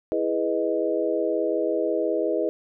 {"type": "chord", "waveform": "sine", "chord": "E major seventh", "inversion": "none", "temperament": "equal", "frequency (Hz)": [329.6, 415.3, 493.9, 622.3], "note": ["E4", "G#4", "B4", "D#5"], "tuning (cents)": [0, 0, 0, 0], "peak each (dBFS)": -27, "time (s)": [0.12, 2.49], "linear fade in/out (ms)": 0, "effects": []}